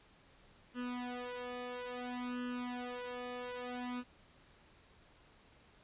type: tone with flanger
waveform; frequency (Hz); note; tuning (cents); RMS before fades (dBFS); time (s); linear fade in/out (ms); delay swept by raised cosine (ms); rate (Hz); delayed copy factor
sawtooth; 246.9; B3; 0; -42; 0.74-4.04; 50; 0.67 to 2.37; 0.59; +0.95
effects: pink hiss -64 dBFS RMS until 5.83 s + resampled to 8000 Hz